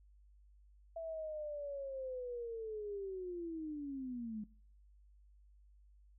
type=linear sweep; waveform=sine; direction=down; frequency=664 to 207.7 Hz; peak=-40 dBFS; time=0.96-4.44 s; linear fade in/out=5 ms; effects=noise-tail reverb RT60 0.5 s tail -22 dB re dry + added 50 Hz sine -61 dBFS peak until 6.18 s